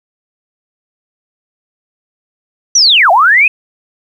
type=linear two-way sweep; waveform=sine; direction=down then up; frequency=6070 to 644 to 2590 Hz; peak=-4 dBFS; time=2.75-3.48 s; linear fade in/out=5 ms; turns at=3.11 s; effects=7-bit